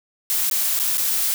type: noise with dropouts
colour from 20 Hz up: blue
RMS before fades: -21 dBFS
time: 0.3-1.34 s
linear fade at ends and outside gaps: 0 ms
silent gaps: 0.498-0.512 / 0.791-0.798 / 0.973-0.98 s
effects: none